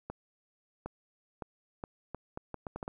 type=accelerating click train; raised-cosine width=1 ms; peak=-24 dBFS; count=11; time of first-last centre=0.1-2.879 s; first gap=760 ms; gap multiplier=0.74; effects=11-bit